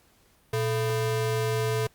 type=ring-modulated tone; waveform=square; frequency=278.1 Hz; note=C#4; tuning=6 cents sharp; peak=-22 dBFS; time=0.53-1.87 s; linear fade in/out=5 ms; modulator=159 Hz; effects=pink hiss -62 dBFS RMS until 1.94 s + Opus 48 kbps